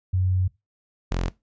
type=tone pair in turn; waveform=sine / sawtooth; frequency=92.5 / 43.65 Hz; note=F#2 / F1; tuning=0 / 0 cents; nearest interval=octave + minor second; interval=1300 cents; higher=first; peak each=-19 dBFS; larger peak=neither; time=0.13-0.48 / 1.11-1.29 s; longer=first; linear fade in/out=10 ms; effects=noise-tail reverb RT60 0.2 s tail -19 dB re dry + resampled to 16000 Hz